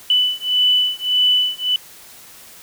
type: beating tone pair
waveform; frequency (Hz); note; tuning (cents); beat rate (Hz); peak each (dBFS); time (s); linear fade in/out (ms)
sine; 2987 / 2988.7; F#7 / F#7; +16 / +17; 1.7; -17; 0.1-1.76; 2
effects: white hiss -42 dBFS RMS until 2.62 s